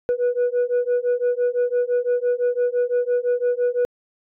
sine beating tone pair, 486 / 491.9 Hz, B4 / B4, -28 / -7 cents, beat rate 5.9 Hz, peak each -19 dBFS, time 0.09-3.85 s, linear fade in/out 0 ms, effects tanh soft clip ceiling -15 dBFS

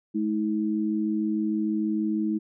sine tone pair together, 213.6 / 320 Hz, G#3 / D#4, +49 / +49 cents, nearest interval perfect fifth, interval 700 cents, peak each -26 dBFS, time 0.14-2.39 s, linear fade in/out 20 ms, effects none

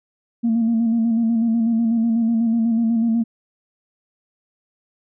sine tone with vibrato, 228.8 Hz, A#3, 32 cents flat, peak -14 dBFS, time 0.43-3.24 s, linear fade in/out 20 ms, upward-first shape square, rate 8.1 Hz, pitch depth 35 cents each way, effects tanh soft clip ceiling -12 dBFS

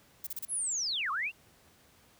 violet noise bursts, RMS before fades -37 dBFS, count 4, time 0.24-0.452 s, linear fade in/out 5 ms, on 29 ms, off 32 ms
sine linear two-way sweep, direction down then up, 11080 to 1046.5 to 2862 Hz, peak -30 dBFS, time 0.48-1.32 s, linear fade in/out 50 ms, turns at 1.11 s
effects pink hiss -62 dBFS RMS until 2.19 s + high-pass 60 Hz 12 dB/octave

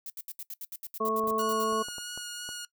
violet noise bursts, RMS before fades -39 dBFS, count 15, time 0.06-1.639 s, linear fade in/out 2 ms, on 39 ms, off 71 ms
harmonic tone, 220 Hz, A3, in tune, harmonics 1 / 2 / 3 / 5, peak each -35 / -29 / -36 / -29 dBFS, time 1-1.83 s, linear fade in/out 10 ms
clicks, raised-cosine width 1 ms, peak -30 dBFS, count 8, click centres 1.238 / 1.277 / 1.313 / 1.726 / 1.885 / 1.983 / 2.176 / 2.49 s
10% pulse tone with vibrato, 1444 Hz, F#6, 43 cents flat, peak -28 dBFS, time 1.39-2.65 s, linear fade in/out 2 ms, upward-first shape sine, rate 3 Hz, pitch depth 10 cents each way
effects noise-tail reverb RT60 0.1 s tail -19 dB re dry

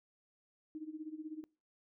sine tone with tremolo, 311.1 Hz, D#4, in tune, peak -39 dBFS, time 0.75-1.44 s, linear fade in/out 0 ms, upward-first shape sine, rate 16 Hz, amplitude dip 85%, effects noise-tail reverb RT60 0.4 s tail -26 dB re dry

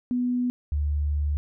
sine tone pair in turn, 246.9 / 73.4 Hz, B3 / D2, 0 / 0 cents, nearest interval octave + major sixth, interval 2100 cents, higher first, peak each -22 / -22 dBFS, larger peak neither, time 0.11-0.5 / 0.72-1.37 s, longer second, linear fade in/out 0 ms, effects none

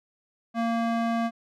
square tone with band-pass filter, 230.5 Hz, A#3, 19 cents flat, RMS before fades -26 dBFS, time 0.54-1.31 s, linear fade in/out 50 ms, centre 710 Hz, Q 0.67, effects none

